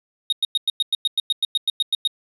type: tone bursts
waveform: triangle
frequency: 3729 Hz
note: A#7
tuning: in tune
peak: -15 dBFS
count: 15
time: 0.3-2.075 s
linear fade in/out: 2 ms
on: 25 ms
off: 100 ms
effects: resampled to 32000 Hz